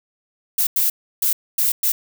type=noise bursts at uneven times; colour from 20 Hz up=violet; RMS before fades=-18 dBFS; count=5; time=0.58-0.67 / 0.76-0.9 / 1.22-1.33 / 1.58-1.72 / 1.83-1.92 s; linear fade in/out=5 ms; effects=none